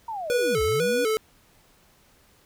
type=linear two-way sweep; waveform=sine; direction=down then up; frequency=945 to 58.3 to 298.1 Hz; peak=-29 dBFS; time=0.08-1.05 s; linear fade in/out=5 ms; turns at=0.62 s
type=tone with vibrato; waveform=square; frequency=461.1 Hz; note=A#4; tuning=19 cents flat; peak=-22 dBFS; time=0.3-1.17 s; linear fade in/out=0 ms; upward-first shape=square; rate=2 Hz; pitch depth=96 cents each way
effects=pink hiss -59 dBFS RMS until 2.45 s